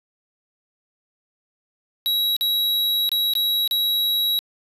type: tone with dropouts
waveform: square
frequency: 3870 Hz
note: B7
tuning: 36 cents flat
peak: -19 dBFS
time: 2.06-4.39 s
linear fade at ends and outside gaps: 0 ms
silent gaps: 2.365-2.41 / 3.091-3.117 / 3.336-3.353 / 3.676-3.711 s
effects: resampled to 32000 Hz